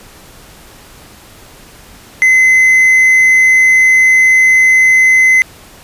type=tone; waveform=triangle; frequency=2046 Hz; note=C7; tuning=39 cents flat; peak=-3 dBFS; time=2.22-5.42 s; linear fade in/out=0 ms; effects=pink hiss -38 dBFS RMS until 5.83 s + resampled to 32000 Hz